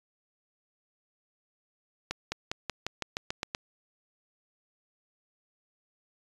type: accelerating click train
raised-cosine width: 0.2 ms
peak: -14 dBFS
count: 10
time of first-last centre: 2.11-3.549 s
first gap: 210 ms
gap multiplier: 0.93
effects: resampled to 24000 Hz